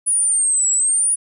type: linear two-way sweep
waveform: sine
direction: down then up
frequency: 9830 to 7650 to 9830 Hz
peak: -14 dBFS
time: 0.06-1.16 s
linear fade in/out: 20 ms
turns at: 0.71 s
effects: none